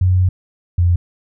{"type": "tone pair in turn", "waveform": "sine", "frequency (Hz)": [91.8, 87.47], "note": ["F#2", "F2"], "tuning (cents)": [-13, 3], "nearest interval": "minor second", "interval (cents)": 84, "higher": "first", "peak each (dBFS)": -10, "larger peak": "neither", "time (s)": [[0.01, 0.29], [0.78, 0.96]], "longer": "first", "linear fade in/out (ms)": 5, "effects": []}